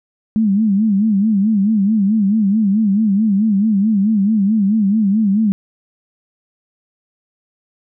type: tone with vibrato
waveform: sine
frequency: 207.7 Hz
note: G#3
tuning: in tune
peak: -11 dBFS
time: 0.36-5.52 s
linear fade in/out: 0 ms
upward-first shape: sine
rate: 4.6 Hz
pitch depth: 130 cents each way
effects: none